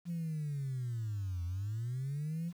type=linear two-way sweep; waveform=sine; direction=down then up; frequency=174.9 to 84.7 to 174.9 Hz; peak=-33 dBFS; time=0.05-2.53 s; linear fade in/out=50 ms; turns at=1.44 s; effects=tanh soft clip ceiling -31 dBFS + 10-bit